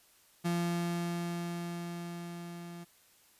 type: tone with level ramp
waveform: 35% pulse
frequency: 172.1 Hz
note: F3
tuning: 25 cents flat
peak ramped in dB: -27 to -42 dBFS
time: 0.44-2.85 s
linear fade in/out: 20 ms
effects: white hiss -64 dBFS RMS until 3.39 s + resampled to 32000 Hz